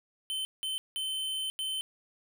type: tone bursts at uneven times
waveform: square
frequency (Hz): 3073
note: G7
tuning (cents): -35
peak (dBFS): -32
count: 4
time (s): 0.3-0.45 / 0.63-0.78 / 0.96-1.5 / 1.59-1.81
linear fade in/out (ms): 0
effects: none